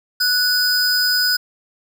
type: tone pair together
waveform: square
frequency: 1480 / 4990 Hz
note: F#6 / D#8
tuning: 0 / +4 cents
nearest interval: octave + major sixth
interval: 2104 cents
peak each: -20 / -17 dBFS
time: 0.2-1.37 s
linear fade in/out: 10 ms
effects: 8-bit